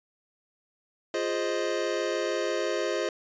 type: chord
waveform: square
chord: F minor seventh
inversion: none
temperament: equal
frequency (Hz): 349.2 / 415.3 / 523.3 / 622.3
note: F4 / Ab4 / C5 / Eb5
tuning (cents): 0 / 0 / 0 / 0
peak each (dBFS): -33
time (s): 1.14-3.09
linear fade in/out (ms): 2
effects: resampled to 16000 Hz